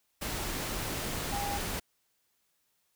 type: tone in noise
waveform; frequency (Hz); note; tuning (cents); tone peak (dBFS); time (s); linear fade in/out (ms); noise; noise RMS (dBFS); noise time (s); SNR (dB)
sine; 809; G#5; -46; -34; 1.32-1.58; 10; pink; -35; 0.21-1.8; -2
effects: white hiss -75 dBFS RMS until 2.95 s